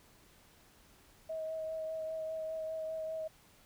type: tone with vibrato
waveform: sine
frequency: 637 Hz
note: D#5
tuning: 41 cents sharp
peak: -36 dBFS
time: 1.29-3.28 s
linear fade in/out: 10 ms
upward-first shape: sine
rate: 5 Hz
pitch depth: 15 cents each way
effects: pink hiss -63 dBFS RMS until 3.65 s